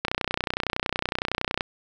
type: click train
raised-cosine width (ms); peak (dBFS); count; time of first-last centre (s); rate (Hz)
0.3; -8; 49; 0.05-1.608; 30.8
effects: none